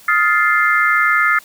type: chord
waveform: sine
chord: F dominant seventh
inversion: third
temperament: just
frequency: 1257.2 / 1396.9 / 1746.1 / 2095 Hz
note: Eb6 / F6 / A6 / C7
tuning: +18 / 0 / -14 / +2 cents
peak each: -17 dBFS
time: 0.08-1.39 s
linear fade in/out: 5 ms
effects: white hiss -44 dBFS RMS until 1.44 s